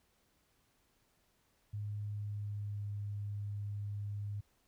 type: tone with pitch glide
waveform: sine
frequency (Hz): 103.83 to 102.46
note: G#2 to G#2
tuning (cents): 0 to -23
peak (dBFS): -37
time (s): 1.73-4.41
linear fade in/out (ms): 10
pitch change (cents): -23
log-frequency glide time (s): 2.07-2.9
effects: pink hiss -74 dBFS RMS until 4.67 s